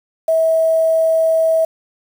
sine tone with quantisation, 648 Hz, E5, 30 cents flat, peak -11 dBFS, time 0.28-1.65 s, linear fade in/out 5 ms, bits 6, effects none

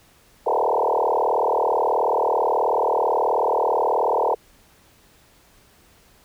sine tone with frequency modulation, 693 Hz, F5, 14 cents flat, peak -17 dBFS, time 0.46-4.35 s, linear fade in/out 10 ms, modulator 38.5 Hz, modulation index 7.1, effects pink hiss -55 dBFS RMS until 6.24 s

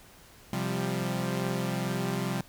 sawtooth chord, C suspended fourth, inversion none, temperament equal with one note detuned, 130.81 / 174.61 / 197.02 Hz, C3 / F3 / G3, 0 / 0 / +9 cents, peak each -29 dBFS, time 0.53-2.41 s, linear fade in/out 2 ms, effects pink hiss -54 dBFS RMS until 2.48 s

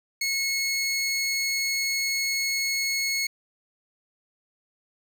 20% pulse tone, 2184 Hz, C#7, 26 cents flat, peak -19 dBFS, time 0.21-3.27 s, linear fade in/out 5 ms, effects none

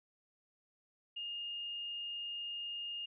sine tone, 2834 Hz, F7, 25 cents sharp, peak -39 dBFS, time 1.16-3.06 s, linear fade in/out 10 ms, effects none

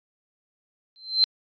sine tone with exponential growth, 4107 Hz, C8, 33 cents flat, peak -12 dBFS, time 0.96-1.24 s, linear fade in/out 0 ms, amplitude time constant 59 ms, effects resampled to 11025 Hz

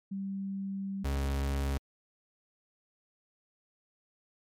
sine / 40% pulse tone pair in turn, 195.2 / 69.01 Hz, G3 / C#2, -7 / -7 cents, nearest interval octave + tritone, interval 1800 cents, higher first, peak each -33 / -28 dBFS, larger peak second, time 0.11-1.04 / 1.04-1.78 s, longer first, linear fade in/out 10 ms, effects MP3 96 kbps

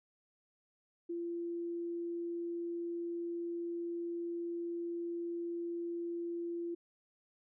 sine tone, 341.9 Hz, F4, 37 cents flat, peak -36 dBFS, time 1.09-6.75 s, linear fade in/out 10 ms, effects none

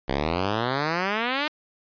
5% pulse exponential sweep, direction up, 63.9 to 310 Hz, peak -12 dBFS, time 0.08-1.48 s, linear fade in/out 5 ms, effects resampled to 11025 Hz

